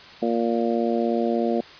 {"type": "harmonic tone", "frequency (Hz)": 116.54, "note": "A#2", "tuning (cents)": 0, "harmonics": [2, 3, 4, 5, 6], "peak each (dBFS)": [-24, -26, -27, -28, -29], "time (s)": [0.22, 1.61], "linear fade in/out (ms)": 5, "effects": ["white hiss -44 dBFS RMS until 1.79 s", "resampled to 11025 Hz"]}